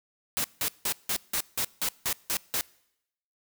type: noise bursts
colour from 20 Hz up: white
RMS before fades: -28 dBFS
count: 10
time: 0.37-2.61 s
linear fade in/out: 0 ms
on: 71 ms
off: 170 ms
effects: noise-tail reverb RT60 0.8 s tail -24 dB re dry